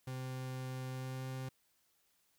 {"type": "tone with pitch glide", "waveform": "40% pulse", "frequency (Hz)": [129.4, 130.68], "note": ["C3", "C3"], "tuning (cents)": [-19, -2], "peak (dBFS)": -39, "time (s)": [0.07, 1.49], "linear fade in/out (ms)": 5, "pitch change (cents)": 17, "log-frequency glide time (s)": [0.89, 1.26], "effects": ["white hiss -75 dBFS RMS until 2.38 s"]}